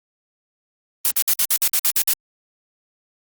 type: noise bursts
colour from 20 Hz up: blue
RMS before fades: -17 dBFS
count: 10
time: 1.05-2.133 s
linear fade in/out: 0 ms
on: 57 ms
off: 57 ms
effects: Opus 24 kbps